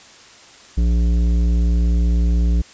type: tone with tanh clipping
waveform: sine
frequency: 58.27 Hz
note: A#1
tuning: in tune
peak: -15 dBFS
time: 0.77-2.62 s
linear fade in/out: 10 ms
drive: 12 dB
effects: white hiss -44 dBFS RMS until 2.73 s + resampled to 16000 Hz